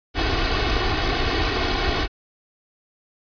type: noise with comb filter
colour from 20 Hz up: pink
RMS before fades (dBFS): -21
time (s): 0.14-2.08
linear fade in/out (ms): 50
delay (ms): 2.7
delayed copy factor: +0.7
effects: resampled to 11025 Hz